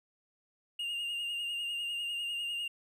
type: tone with vibrato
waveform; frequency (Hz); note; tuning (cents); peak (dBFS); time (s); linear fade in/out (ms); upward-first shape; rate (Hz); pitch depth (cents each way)
triangle; 2824; F7; +19; -32; 0.79-2.68; 5; sine; 10; 33
effects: none